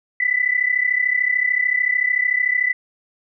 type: tone pair together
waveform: sine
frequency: 1975.5 / 2009 Hz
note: B6 / B6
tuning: 0 / +29 cents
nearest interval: unison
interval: 29 cents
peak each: -19 / -19 dBFS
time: 0.2-2.73 s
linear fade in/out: 5 ms
effects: none